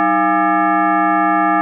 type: tone with frequency modulation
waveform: sine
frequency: 190 Hz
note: F#3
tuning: 46 cents sharp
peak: -11 dBFS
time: 0-1.61 s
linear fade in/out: 0 ms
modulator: 504 Hz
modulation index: 2.7
effects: none